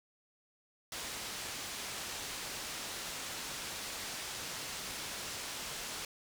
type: low-pass noise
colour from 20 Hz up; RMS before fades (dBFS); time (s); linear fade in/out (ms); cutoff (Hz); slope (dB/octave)
white; -42; 0.92-6.05; 2; 7100; 12
effects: none